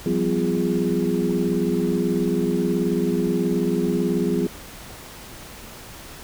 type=tone cluster; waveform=sine; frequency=174.3 / 192.8 / 251.9 / 345.7 / 412.9 Hz; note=F3 / G3 / B3 / F4 / G#4; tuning=-3 / -28 / +34 / -18 / -10 cents; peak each=-25 dBFS; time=0.06-4.47 s; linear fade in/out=2 ms; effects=tanh soft clip ceiling -8 dBFS + pink hiss -40 dBFS RMS until 6.23 s